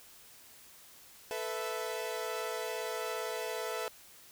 sawtooth chord, A suspended second, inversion none, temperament equal with one note detuned, 440 / 497.6 / 659.3 Hz, A4 / B4 / E5, 0 / +13 / 0 cents, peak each -35 / -36 / -36 dBFS, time 1.31-3.88 s, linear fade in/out 0 ms, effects white hiss -56 dBFS RMS until 4.31 s

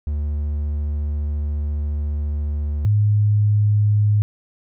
triangle / sine tone pair in turn, 73.8 / 104.56 Hz, D2 / G#2, +9 / +12 cents, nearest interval tritone, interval 603 cents, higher second, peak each -18 / -13 dBFS, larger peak second, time 0.07-2.85 / 2.85-4.22 s, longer first, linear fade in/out 0 ms, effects none

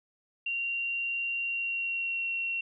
sine tone with pitch glide, 2762 to 2732 Hz, F7 to F7, -20 to -39 cents, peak -29 dBFS, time 0.46-2.61 s, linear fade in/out 5 ms, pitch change -19 cents, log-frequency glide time 1.41-2.26 s, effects none

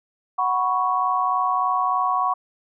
sine chord, F# suspended fourth, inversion none, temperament just, 740 / 986.7 / 1110 Hz, F#5 / B5 / C#6, 0 / -2 / +2 cents, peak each -24 / -25 / -21 dBFS, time 0.38-2.34 s, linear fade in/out 10 ms, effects none

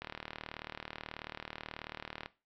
click train, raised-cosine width 0.3 ms, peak -24 dBFS, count 87, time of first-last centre 0.02-2.26 s, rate 38.4 Hz, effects noise-tail reverb RT60 0.3 s tail -17 dB re dry + low-pass 5000 Hz 12 dB/octave

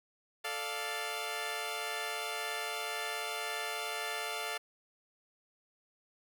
10% pulse chord, D minor, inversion second, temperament equal, 440 / 587.3 / 698.5 Hz, A4 / D5 / F5, 0 / 0 / 0 cents, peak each -32 / -34 / -30 dBFS, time 0.44-4.58 s, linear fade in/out 10 ms, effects none

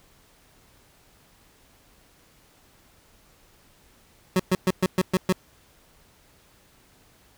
25% pulse tone bursts, 185 Hz, F#3, in tune, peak -14 dBFS, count 7, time 4.36-5.325 s, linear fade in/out 2 ms, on 35 ms, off 120 ms, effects pink hiss -58 dBFS RMS until 7.37 s

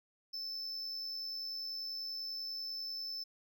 triangle tone with amplitude modulation, 5274 Hz, E8, in tune, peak -36 dBFS, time 0.33-3.24 s, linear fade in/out 10 ms, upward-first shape sine, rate 90.2 Hz, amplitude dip 35%, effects none

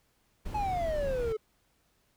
brown noise, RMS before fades -37 dBFS, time 0.45-1.33 s, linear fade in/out 10 ms
triangle exponential sweep, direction down, 863 to 425.9 Hz, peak -27 dBFS, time 0.54-1.37 s, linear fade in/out 10 ms
effects pink hiss -71 dBFS RMS until 2.16 s

